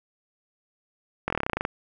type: slowing click train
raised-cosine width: 0.5 ms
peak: -10 dBFS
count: 13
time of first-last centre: 1.28-1.651 s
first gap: 22 ms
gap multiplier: 1.06
effects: none